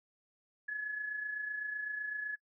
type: tone with amplitude modulation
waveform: sine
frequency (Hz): 1700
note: G#6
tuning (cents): +40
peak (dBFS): -33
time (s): 0.68-2.36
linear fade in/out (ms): 10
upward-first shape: sine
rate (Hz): 27.9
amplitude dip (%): 50
effects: noise-tail reverb RT60 0.1 s tail -26 dB re dry